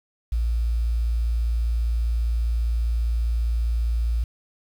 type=tone; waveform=sine; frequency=57.5 Hz; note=A#1; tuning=23 cents flat; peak=-19 dBFS; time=0.32-4.24 s; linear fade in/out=5 ms; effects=tanh soft clip ceiling -15 dBFS + 8-bit